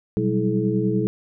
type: tone cluster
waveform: sine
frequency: 124.2 / 188.6 / 198.6 / 325.3 / 427.3 Hz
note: B2 / F#3 / G3 / E4 / G#4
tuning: +10 / +33 / +23 / -23 / +49 cents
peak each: -25 dBFS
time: 0.17-1.07 s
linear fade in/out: 0 ms
effects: none